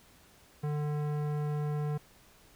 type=tone with tanh clipping; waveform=sine; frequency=148.7 Hz; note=D3; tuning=22 cents sharp; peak=-32 dBFS; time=0.63-1.98 s; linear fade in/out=10 ms; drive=17 dB; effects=pink hiss -60 dBFS RMS until 2.55 s